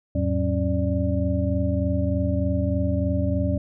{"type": "tone cluster", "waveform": "sine", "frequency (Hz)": [83, 106.3, 185.4, 274, 589], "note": ["E2", "G#2", "F#3", "C#4", "D5"], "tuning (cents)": [12, 41, 4, -20, 5], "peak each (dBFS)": [-24, -27, -28, -27, -29], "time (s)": [0.15, 3.58], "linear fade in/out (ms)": 5, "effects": []}